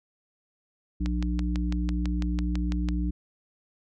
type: harmonic tone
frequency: 59.9 Hz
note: A#1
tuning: 48 cents sharp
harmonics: 1 / 3 / 5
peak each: -26 / -31 / -33 dBFS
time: 1-3.11 s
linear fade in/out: 10 ms
type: click train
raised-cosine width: 0.2 ms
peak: -18 dBFS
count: 12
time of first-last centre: 1.06-2.887 s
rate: 6.02 Hz
effects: none